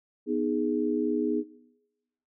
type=chord; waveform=sine; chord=G# minor; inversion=first; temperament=equal; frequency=246.9 / 311.1 / 415.3 Hz; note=B3 / D#4 / G#4; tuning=0 / 0 / 0 cents; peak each=-29 dBFS; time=0.26-1.44 s; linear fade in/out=50 ms; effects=noise-tail reverb RT60 1.0 s tail -20 dB re dry